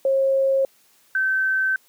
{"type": "tone pair in turn", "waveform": "sine", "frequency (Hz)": [539, 1541.8], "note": ["C#5", "G6"], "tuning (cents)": [-49, -29], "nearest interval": "octave + tritone", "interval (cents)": 1820, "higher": "second", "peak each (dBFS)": [-16, -18], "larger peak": "first", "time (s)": [[0.05, 0.65], [1.15, 1.76]], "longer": "second", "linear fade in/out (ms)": 2, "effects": ["white hiss -58 dBFS RMS until 1.88 s", "high-pass 150 Hz 12 dB/octave"]}